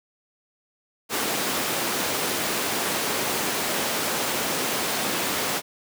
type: high-pass noise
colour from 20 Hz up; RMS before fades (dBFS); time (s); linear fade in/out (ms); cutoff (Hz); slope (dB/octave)
pink; -26; 1.09-5.62; 50; 260; 12
effects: none